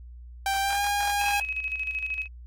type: tone with pitch glide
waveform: sawtooth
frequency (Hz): 784 to 813.5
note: G5 to G#5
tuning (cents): 0 to -36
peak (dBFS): -20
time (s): 0.46-1.4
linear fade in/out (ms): 2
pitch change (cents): +64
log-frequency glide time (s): 0.61-0.84
type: tone with tremolo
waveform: sine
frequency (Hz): 2554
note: D#7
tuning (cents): +45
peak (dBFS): -26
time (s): 1.18-2.28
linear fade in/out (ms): 50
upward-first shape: square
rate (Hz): 13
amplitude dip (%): 55
effects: added 60 Hz sine -41 dBFS peak until 2.46 s + AAC 64 kbps